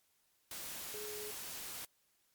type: tone in noise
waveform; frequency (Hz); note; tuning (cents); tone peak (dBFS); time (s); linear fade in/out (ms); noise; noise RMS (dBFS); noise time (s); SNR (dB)
sine; 420.9; G#4; +23; -45; 0.94-1.31; 2; white; -45; 0.51-1.85; -3
effects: white hiss -75 dBFS RMS until 2.34 s + MP3 96 kbps